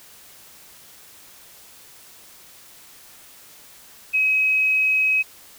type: tone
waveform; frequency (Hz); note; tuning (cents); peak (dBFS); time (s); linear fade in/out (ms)
sine; 2544; D#7; +38; -16; 4.13-5.23; 20
effects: white hiss -47 dBFS RMS until 5.58 s